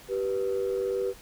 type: tone pair together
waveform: sine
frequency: 388 / 489.3 Hz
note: G4 / B4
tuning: -18 / -16 cents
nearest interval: major third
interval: 402 cents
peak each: -27 / -28 dBFS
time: 0.08-1.14 s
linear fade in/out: 50 ms
effects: tanh soft clip ceiling -20 dBFS + pink hiss -50 dBFS RMS until 1.21 s